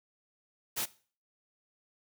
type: noise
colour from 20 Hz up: white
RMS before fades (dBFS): -33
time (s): 0.76-0.86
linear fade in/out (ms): 20
effects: noise-tail reverb RT60 0.4 s tail -18 dB re dry + high-pass 80 Hz 12 dB/octave